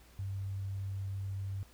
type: tone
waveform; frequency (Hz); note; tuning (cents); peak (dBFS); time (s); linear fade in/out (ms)
sine; 97.6; G2; -7; -35; 0.19-1.63; 0
effects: added 60 Hz sine -58 dBFS peak until 1.73 s + pink hiss -62 dBFS RMS until 1.73 s